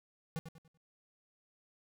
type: tone with echo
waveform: square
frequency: 162.2 Hz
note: E3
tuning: 28 cents flat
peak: -36 dBFS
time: 0.36-0.39 s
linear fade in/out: 0 ms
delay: 96 ms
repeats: 4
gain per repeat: -9 dB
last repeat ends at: 0.774 s
effects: none